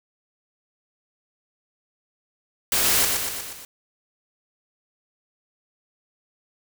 white noise with echo, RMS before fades -21 dBFS, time 2.72-3.05 s, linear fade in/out 2 ms, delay 120 ms, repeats 5, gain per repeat -4 dB, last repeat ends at 3.65 s, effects none

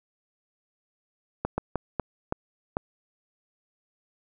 slowing click train, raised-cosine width 1 ms, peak -12 dBFS, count 6, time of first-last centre 1.45-2.769 s, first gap 130 ms, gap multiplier 1.36, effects none

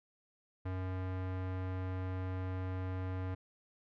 square tone with low-pass filter, 92.9 Hz, F#2, 7 cents sharp, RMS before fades -38 dBFS, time 0.65-3.35 s, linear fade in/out 10 ms, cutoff 1800 Hz, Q 0.87, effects none

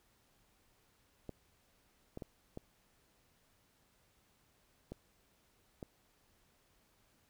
clicks, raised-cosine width 2 ms, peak -30 dBFS, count 6, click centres 1.293 / 2.174 / 2.222 / 2.574 / 4.92 / 5.828 s, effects pink hiss -72 dBFS RMS until 7.29 s

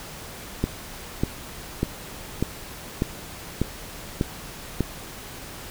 click train, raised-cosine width 3 ms, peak -8 dBFS, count 8, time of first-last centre 0.64-4.807 s, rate 1.68 Hz, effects pink hiss -39 dBFS RMS until 5.7 s

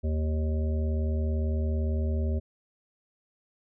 harmonic tone, 77.78 Hz, D#2, in tune, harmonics 1 / 3 / 5 / 7 / 8, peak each -25 / -35 / -39 / -42 / -43 dBFS, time 0.03-2.4 s, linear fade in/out 20 ms, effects none

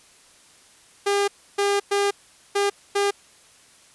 sawtooth tone bursts at uneven times, 402.7 Hz, G4, 47 cents sharp, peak -15 dBFS, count 5, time 1.06-1.28 / 1.58-1.8 / 1.91-2.11 / 2.55-2.7 / 2.95-3.11 s, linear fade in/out 10 ms, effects white hiss -53 dBFS RMS until 3.94 s + resampled to 24000 Hz

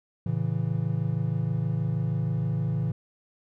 triangle chord, A major, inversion none, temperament equal with one note detuned, 112.18 / 138.59 / 164.81 Hz, A2 / C#3 / E3, +34 / 0 / 0 cents, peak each -27 dBFS, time 0.26-2.92 s, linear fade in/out 5 ms, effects none

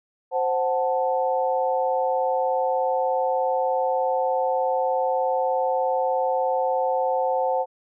sine chord, F# diminished, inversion second, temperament equal, 523.3 / 740 / 880 Hz, C5 / F#5 / A5, 0 / 0 / 0 cents, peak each -23 / -25 / -26 dBFS, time 0.31-7.66 s, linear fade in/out 50 ms, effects none

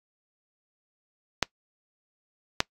clicks, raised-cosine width 0.2 ms, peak -3 dBFS, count 2, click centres 1.427 / 2.604 s, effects noise-tail reverb RT60 0.1 s tail -23 dB re dry + AAC 64 kbps

